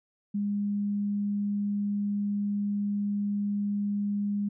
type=tone; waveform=sine; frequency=203.9 Hz; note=G#3; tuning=32 cents flat; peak=-26 dBFS; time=0.34-4.49 s; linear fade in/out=10 ms; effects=none